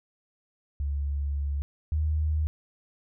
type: tone pair in turn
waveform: sine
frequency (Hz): 71 / 77.03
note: C#2 / D#2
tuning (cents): +42 / -17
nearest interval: minor second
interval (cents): 141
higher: second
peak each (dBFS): -26 / -23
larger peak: second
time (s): 0.8-1.62 / 1.92-2.47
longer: first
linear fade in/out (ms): 0
effects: none